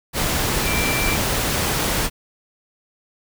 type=tone in noise; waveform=sine; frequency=2349 Hz; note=D7; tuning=in tune; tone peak=-24 dBFS; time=0.63-1.18 s; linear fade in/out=50 ms; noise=pink; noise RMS=-21 dBFS; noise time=0.13-2.1 s; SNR=-6 dB; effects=none